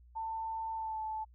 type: tone with pitch glide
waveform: sine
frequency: 893 to 872.6 Hz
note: A5 to A5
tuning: +25 to -15 cents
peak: -35 dBFS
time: 0.15-1.25 s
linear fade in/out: 20 ms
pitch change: -40 cents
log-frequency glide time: 0.74-1 s
effects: added 60 Hz sine -56 dBFS peak until 1.34 s